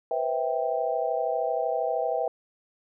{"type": "chord", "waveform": "sine", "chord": "C major seventh", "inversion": "third", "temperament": "just", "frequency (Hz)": [490.5, 523.3, 654.1, 784.9], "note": ["B4", "C5", "E5", "G5"], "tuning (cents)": [-12, 0, -14, 2], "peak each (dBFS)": [-30, -33, -28, -30], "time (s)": [0.11, 2.28], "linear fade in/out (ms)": 2, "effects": []}